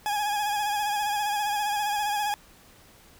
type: tone with vibrato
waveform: 40% pulse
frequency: 830.6 Hz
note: G#5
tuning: in tune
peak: -24 dBFS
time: 0.06-2.34 s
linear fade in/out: 0 ms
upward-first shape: sine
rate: 15 Hz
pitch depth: 40 cents each way
effects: pink hiss -54 dBFS RMS until 3.19 s